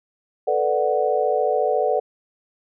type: chord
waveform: sine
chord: B minor seventh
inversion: third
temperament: equal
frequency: 440 / 493.9 / 587.3 / 740 Hz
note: A4 / B4 / D5 / F#5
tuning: 0 / 0 / 0 / 0 cents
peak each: -23 dBFS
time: 0.47-2 s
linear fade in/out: 10 ms
effects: none